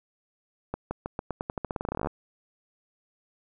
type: accelerating click train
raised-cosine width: 1 ms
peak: -16 dBFS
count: 23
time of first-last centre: 0.74-2.072 s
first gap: 170 ms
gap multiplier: 0.88
effects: none